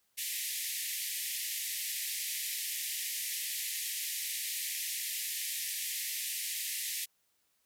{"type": "band-pass noise", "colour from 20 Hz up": "white", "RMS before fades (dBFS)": -37, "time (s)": [0.17, 7.06], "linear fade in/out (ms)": 20, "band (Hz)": [1800, 15000], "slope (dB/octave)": 96, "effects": ["white hiss -75 dBFS RMS until 7.65 s"]}